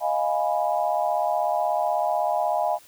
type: chord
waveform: sine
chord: F half-diminished seventh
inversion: third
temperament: equal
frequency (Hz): 622.3 / 698.5 / 830.6 / 987.8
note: Eb5 / F5 / Ab5 / Cb6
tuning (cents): 0 / 0 / 0 / 0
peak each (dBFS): -26 / -25 / -26 / -31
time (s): 0-2.79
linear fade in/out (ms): 50
effects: white hiss -52 dBFS RMS until 2.87 s